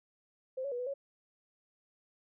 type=tone with pitch steps; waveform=sine; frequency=520 / 560 / 486.6 / 497.3 / 554 Hz; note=C5 / C#5 / B4 / B4 / C#5; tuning=-11 / +18 / -26 / +12 / -1 cents; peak=-34 dBFS; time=0.57-0.94 s; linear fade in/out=10 ms; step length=74 ms; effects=none